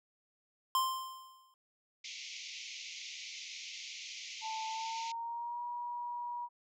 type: tone with exponential decay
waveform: square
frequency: 1046.5 Hz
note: C6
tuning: in tune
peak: -27 dBFS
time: 0.75-1.54 s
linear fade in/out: 1 ms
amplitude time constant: 170 ms
type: band-pass noise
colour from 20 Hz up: pink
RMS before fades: -46 dBFS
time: 2.04-5.12 s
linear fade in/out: 5 ms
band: 2100 to 6800 Hz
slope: 96 dB/octave
type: tone with pitch glide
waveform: sine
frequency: 882 to 961.8 Hz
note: A5 to B5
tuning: +4 to -46 cents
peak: -37 dBFS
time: 4.41-6.49 s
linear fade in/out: 50 ms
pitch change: +150 cents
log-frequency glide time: 4.66-5.62 s
effects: none